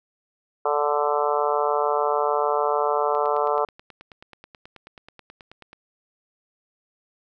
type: harmonic tone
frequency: 146.83 Hz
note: D3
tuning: in tune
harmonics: 3 / 4 / 5 / 6 / 7 / 8 / 9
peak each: -25 / -26 / -27 / -28 / -28 / -29 / -30 dBFS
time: 0.65-3.65 s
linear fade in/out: 5 ms
type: click train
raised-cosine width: 0.3 ms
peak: -27 dBFS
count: 25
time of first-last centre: 3.15-5.731 s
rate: 9.3 Hz
effects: none